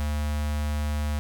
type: tone with notch filter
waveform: square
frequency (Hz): 75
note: D2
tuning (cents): +37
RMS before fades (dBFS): -27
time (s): 0-1.19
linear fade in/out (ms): 0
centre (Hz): 360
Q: 1.5
effects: none